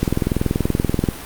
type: click train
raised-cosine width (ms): 3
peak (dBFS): -4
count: 23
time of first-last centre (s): 0.03-1.088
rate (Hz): 20.8
effects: pink hiss -33 dBFS RMS until 1.25 s + Opus 48 kbps